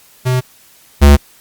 square tone pair in turn, 127.2 / 71.39 Hz, C3 / D2, -48 / -48 cents, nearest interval minor seventh, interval 1000 cents, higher first, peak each -12 / -3 dBFS, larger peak second, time 0.25-0.41 / 1.01-1.17 s, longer neither, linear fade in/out 20 ms, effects white hiss -46 dBFS RMS until 1.4 s + Opus 48 kbps

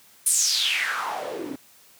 white noise with band-pass filter sweep, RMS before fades -25 dBFS, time 0.26-1.56 s, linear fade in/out 5 ms, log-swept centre 10000 to 240 Hz, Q 5.9, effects white hiss -54 dBFS RMS until 1.99 s + high-pass 80 Hz 12 dB/octave

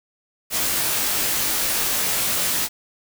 white noise with comb filter, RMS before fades -22 dBFS, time 0.5-2.69 s, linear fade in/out 50 ms, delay 20 ms, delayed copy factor -0.95, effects none

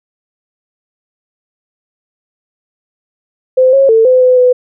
sine tone with pitch steps, 515 / 544 / 448.4 / 510 / 506 / 499.6 Hz, C5 / C#5 / A4 / C5 / B4 / B4, -28 / -33 / +33 / -44 / +42 / +20 cents, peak -4 dBFS, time 3.57-4.53 s, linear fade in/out 10 ms, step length 160 ms, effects none

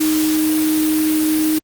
sine tone in noise, 311.1 Hz, D#4, in tune, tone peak -14 dBFS, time 0-1.59 s, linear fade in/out 10 ms, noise white, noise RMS -24 dBFS, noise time 0-1.59 s, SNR +7 dB, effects Opus 48 kbps

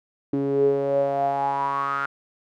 sawtooth tone with band-pass filter sweep, 139 Hz, C#3, 5 cents sharp, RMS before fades -23 dBFS, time 0.33-2.06 s, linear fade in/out 5 ms, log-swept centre 320 to 1400 Hz, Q 9.7, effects none

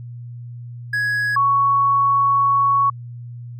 triangle / sine tone pair in turn, 1669 / 1113.9 Hz, G#6 / C#6, +8 / +8 cents, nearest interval perfect fifth, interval 700 cents, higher first, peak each -16 / -13 dBFS, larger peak second, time 0.93-1.36 / 1.36-2.9 s, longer second, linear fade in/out 5 ms, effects added 120 Hz sine -31 dBFS peak until 3.59 s

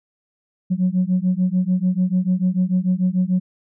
sine beating tone pair, 180 / 186.8 Hz, F#3 / F#3, -47 / +17 cents, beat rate 6.8 Hz, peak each -18 dBFS, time 0.7-3.4 s, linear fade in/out 20 ms, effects tanh soft clip ceiling -11 dBFS

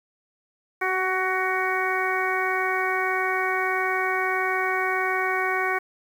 harmonic tone with a mistuned harmonic, 373.2 Hz, F#4, 15 cents sharp, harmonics 1 / 2 / 3 / 4 / 5 / 6, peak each -29 / -29 / -29 / -29 / -29 / -29 dBFS, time 0.81-5.79 s, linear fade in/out 10 ms, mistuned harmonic 1, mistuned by +16 cents, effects 8-bit

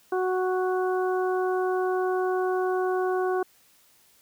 harmonic tone, 370 Hz, F#4, in tune, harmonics 1 / 2 / 3 / 4, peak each -24 / -30 / -34 / -36 dBFS, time 0.12-3.43 s, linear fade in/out 5 ms, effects white hiss -60 dBFS RMS until 4.21 s

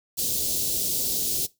white band-stop noise, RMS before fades -26 dBFS, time 0.17-1.47 s, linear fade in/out 20 ms, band 510 to 3800 Hz, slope 24 dB/octave, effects noise-tail reverb RT60 0.2 s tail -19 dB re dry

